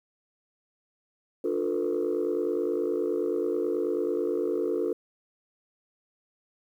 sine chord, B half-diminished seventh, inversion first, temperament just, 296.3 / 355.6 / 444.5 / 493.9 Hz, D4 / F4 / A4 / B4, +15 / +31 / +18 / 0 cents, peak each -32 / -28 / -28 / -32 dBFS, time 1.44-4.93 s, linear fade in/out 5 ms, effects tanh soft clip ceiling -19 dBFS + 10-bit

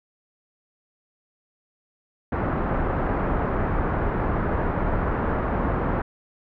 pink low-pass noise, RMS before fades -24 dBFS, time 2.32-6.02 s, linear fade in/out 5 ms, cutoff 1500 Hz, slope 24 dB/octave, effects none

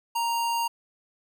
square tone, 932.3 Hz, A#5, in tune, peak -25 dBFS, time 0.15-0.68 s, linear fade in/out 10 ms, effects 11-bit

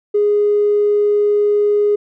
triangle tone with tanh clipping, 413.9 Hz, G#4, 6 cents flat, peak -11 dBFS, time 0.14-1.96 s, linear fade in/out 10 ms, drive 4 dB, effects none

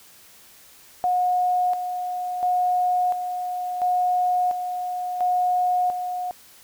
sine tone with tremolo, 724 Hz, F#5, 38 cents flat, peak -18 dBFS, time 1.04-6.31 s, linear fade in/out 0 ms, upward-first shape square, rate 0.72 Hz, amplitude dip 55%, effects white hiss -50 dBFS RMS until 6.63 s

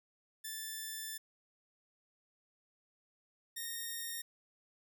5% pulse tone pair in turn, 1760 / 1849.4 Hz, A6 / A#6, 0 / -14 cents, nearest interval minor second, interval 86 cents, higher second, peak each -30 / -29 dBFS, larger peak second, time 0.44-1.18 / 3.56-4.22 s, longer first, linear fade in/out 10 ms, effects none

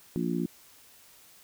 harmonic tone, 58.27 Hz, A#1, in tune, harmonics 3 / 4 / 5 / 6, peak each -31 / -32 / -33 / -34 dBFS, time 0.16-0.46 s, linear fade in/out 0 ms, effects white hiss -56 dBFS RMS until 1.43 s

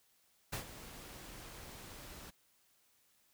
pink noise with ADSR envelope, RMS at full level -38 dBFS, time 0.52-2.31 s, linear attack 14 ms, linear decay 99 ms, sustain -13 dB, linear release 18 ms, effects white hiss -72 dBFS RMS until 3.33 s

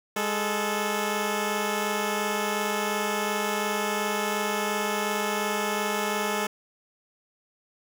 10% pulse tone pair together, 206.4 / 435.6 Hz, G#3 / A4, -10 / -17 cents, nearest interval octave + minor second, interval 1293 cents, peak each -20 dBFS, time 0.16-6.47 s, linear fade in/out 5 ms, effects none

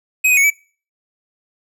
square tone with pitch steps, 2527 / 2494 / 2216 / 2296 Hz, D#7 / D#7 / C#7 / D7, +26 / +3 / -1 / -40 cents, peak -11 dBFS, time 0.24-0.504 s, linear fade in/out 10 ms, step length 66 ms, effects noise-tail reverb RT60 0.4 s tail -23 dB re dry

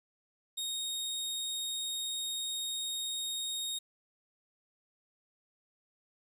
sawtooth tone, 3729 Hz, A#7, in tune, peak -31 dBFS, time 0.57-3.79 s, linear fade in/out 10 ms, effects resampled to 32000 Hz + 10-bit

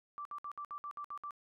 sine tone bursts, 1169 Hz, D6, 8 cents flat, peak -40 dBFS, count 9, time 0.18-1.308 s, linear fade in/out 0 ms, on 72 ms, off 60 ms, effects none

